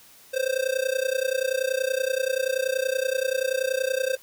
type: tone with amplitude modulation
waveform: square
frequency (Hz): 523.3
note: C5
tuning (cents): 0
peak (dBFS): -20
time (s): 0.33-4.17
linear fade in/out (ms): 20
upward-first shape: sine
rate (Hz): 30.5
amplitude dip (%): 90
effects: white hiss -52 dBFS RMS until 4.22 s